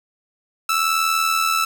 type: tone with amplitude modulation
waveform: sawtooth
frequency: 1318.5 Hz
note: E6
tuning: in tune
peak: -11 dBFS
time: 0.69-1.65 s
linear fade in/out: 5 ms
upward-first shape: sine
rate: 80.5 Hz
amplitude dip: 55%
effects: 7-bit